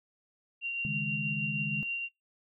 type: tone with tremolo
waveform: sine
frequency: 2763 Hz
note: F7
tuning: 19 cents flat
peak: -30 dBFS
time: 0.61-2.09 s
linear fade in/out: 50 ms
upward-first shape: triangle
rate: 6.3 Hz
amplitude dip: 35%
type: chord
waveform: sine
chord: C# suspended second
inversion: none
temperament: equal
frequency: 138.59 / 155.56 / 207.7 Hz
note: C#3 / D#3 / G#3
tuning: 0 / 0 / 0 cents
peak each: -37 dBFS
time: 0.85-1.83 s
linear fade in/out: 0 ms
effects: noise-tail reverb RT60 0.2 s tail -22 dB re dry